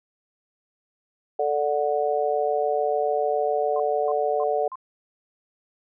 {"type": "harmonic tone", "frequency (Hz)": 147, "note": "D3", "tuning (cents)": 2, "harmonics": [3, 4, 5], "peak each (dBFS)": [-25, -25, -25], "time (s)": [1.39, 4.68], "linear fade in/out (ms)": 5}
{"type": "tone bursts", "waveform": "sine", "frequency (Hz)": 1046.5, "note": "C6", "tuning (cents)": 0, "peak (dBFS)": -32, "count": 4, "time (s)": [3.76, 4.756], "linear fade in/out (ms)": 2, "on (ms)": 39, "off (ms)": 280}
{"effects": []}